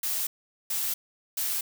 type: noise bursts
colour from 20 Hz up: blue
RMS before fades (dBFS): -29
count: 3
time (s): 0.03-1.61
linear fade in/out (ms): 5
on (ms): 240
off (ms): 430
effects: none